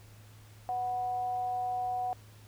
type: tone with frequency modulation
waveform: sine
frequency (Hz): 740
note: F#5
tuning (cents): 0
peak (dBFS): -30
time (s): 0.69-2.13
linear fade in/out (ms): 0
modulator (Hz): 245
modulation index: 0.22
effects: added 106 Hz sine -52 dBFS peak until 2.47 s + pink hiss -59 dBFS RMS until 2.47 s